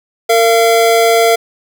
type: tone pair together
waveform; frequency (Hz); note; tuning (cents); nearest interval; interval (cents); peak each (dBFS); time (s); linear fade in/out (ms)
square; 457 / 684; A#4 / F5; -34 / -36; perfect fifth; 698; -11; 0.29-1.36; 10
effects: none